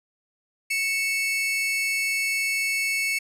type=tone pair together; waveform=40% pulse; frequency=2217 / 2641 Hz; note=C#7 / E7; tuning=0 / +3 cents; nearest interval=minor third; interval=303 cents; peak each=-23 / -28 dBFS; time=0.7-3.19 s; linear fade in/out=10 ms; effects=resampled to 32000 Hz